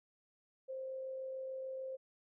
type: tone with amplitude modulation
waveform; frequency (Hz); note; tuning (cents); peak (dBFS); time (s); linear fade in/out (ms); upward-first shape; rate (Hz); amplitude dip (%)
sine; 526; C5; +9; -39; 0.68-1.97; 20; sine; 46.8; 25
effects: none